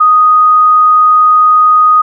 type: tone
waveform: sine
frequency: 1244.5 Hz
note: D#6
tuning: in tune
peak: -3 dBFS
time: 0-2.02 s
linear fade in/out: 10 ms
effects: none